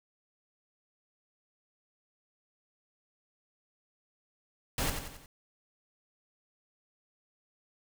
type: noise with echo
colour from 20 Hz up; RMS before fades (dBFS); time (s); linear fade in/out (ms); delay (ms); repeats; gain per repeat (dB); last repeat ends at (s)
pink; -31; 4.78-4.9; 2; 90; 4; -6; 5.26
effects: none